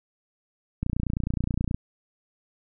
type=click train; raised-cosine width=5 ms; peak=-14 dBFS; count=28; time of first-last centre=0.83-1.745 s; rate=29.5 Hz; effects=none